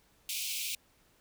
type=high-pass noise; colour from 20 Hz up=pink; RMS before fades=-36 dBFS; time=0.29-0.75 s; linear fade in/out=2 ms; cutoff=2300 Hz; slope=96 dB/octave; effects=pink hiss -67 dBFS RMS until 1.2 s